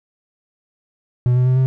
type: tone with pitch steps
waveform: triangle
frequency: 123.47 / 125.85 / 128.27 / 130.74 Hz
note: B2 / B2 / C3 / C3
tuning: 0 / +33 / -34 / -1 cents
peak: -10 dBFS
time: 1.26-1.66 s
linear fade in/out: 0 ms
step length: 100 ms
effects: none